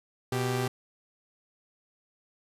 sawtooth tone pair together, 123.47 / 392 Hz, B2 / G4, 0 / 0 cents, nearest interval octave + minor sixth, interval 2000 cents, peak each -25 / -27 dBFS, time 0.32-0.68 s, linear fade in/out 5 ms, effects resampled to 32000 Hz

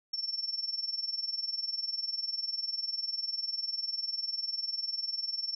sine tone with tremolo, 5420 Hz, E8, 47 cents sharp, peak -28 dBFS, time 0.13-5.55 s, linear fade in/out 5 ms, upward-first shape triangle, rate 20 Hz, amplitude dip 90%, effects none

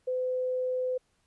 sine tone, 508 Hz, B4, 49 cents sharp, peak -27 dBFS, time 0.07-0.98 s, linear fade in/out 10 ms, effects pink hiss -72 dBFS RMS until 1.26 s + resampled to 24000 Hz

